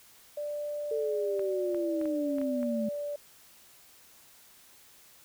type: tone with pitch glide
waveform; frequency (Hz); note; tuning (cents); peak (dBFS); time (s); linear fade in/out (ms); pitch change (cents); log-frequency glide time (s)
sine; 589 to 581.9; D5 to D5; +5 to -16; -32; 0.37-3.16; 5; -21; 1.54-2.96
type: linear sweep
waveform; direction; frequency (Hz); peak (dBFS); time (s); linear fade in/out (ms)
sine; down; 450.2 to 213.2; -29; 0.91-2.89; 5
type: clicks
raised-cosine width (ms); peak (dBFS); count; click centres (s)
0.5; -31; 7; 1.394 / 1.746 / 2.014 / 2.056 / 2.384 / 2.415 / 2.63
effects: white hiss -57 dBFS RMS until 5.24 s